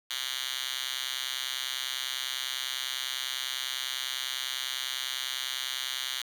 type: tone with high-pass filter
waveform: 5% pulse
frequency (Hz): 130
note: C3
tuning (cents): -11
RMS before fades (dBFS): -34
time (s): 0.1-6.22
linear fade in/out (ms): 5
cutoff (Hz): 2800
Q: 3.3
effects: 9-bit